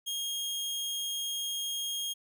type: tone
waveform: sawtooth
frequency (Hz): 3249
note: G#7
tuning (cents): -39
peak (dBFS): -29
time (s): 0.06-2.14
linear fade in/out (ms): 20
effects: none